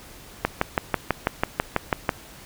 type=click train; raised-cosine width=0.5 ms; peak=-4 dBFS; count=11; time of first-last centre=0.45-2.092 s; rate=6.09 Hz; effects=pink hiss -45 dBFS RMS until 2.45 s